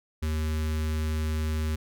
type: tone with notch filter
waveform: square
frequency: 77.78 Hz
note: D#2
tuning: in tune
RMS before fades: -28 dBFS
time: 0.22-1.76 s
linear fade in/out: 10 ms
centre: 700 Hz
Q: 1.1
effects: none